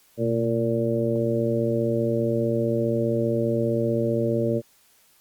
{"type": "harmonic tone with a mistuned harmonic", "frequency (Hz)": 115.2, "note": "A#2", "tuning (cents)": -20, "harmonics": [1, 2, 3, 4, 5], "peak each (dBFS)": [-27, -27, -27, -27, -27], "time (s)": [0.17, 4.62], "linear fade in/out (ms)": 50, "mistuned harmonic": 1, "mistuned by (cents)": 81, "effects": ["white hiss -59 dBFS RMS until 5.2 s", "Opus 48 kbps"]}